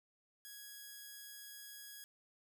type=tone; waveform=5% pulse; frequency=1661.2 Hz; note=G#6; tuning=in tune; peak=-39 dBFS; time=0.45-2.04 s; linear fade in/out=0 ms; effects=none